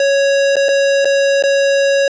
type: tone with dropouts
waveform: square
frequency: 554.4 Hz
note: C#5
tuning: in tune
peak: -11 dBFS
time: 0-2.08 s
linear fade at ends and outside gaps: 2 ms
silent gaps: 0.557-0.566 / 0.685-0.689 / 1.047-1.054 / 1.425-1.437 s
effects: resampled to 16000 Hz + 8-bit